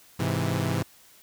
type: chord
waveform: sawtooth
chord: Ab augmented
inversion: none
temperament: equal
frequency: 103.83 / 130.81 / 164.81 Hz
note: Ab2 / C3 / E3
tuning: 0 / 0 / 0 cents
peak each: -25 dBFS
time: 0.19-0.83 s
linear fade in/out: 10 ms
effects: white hiss -55 dBFS RMS until 1.22 s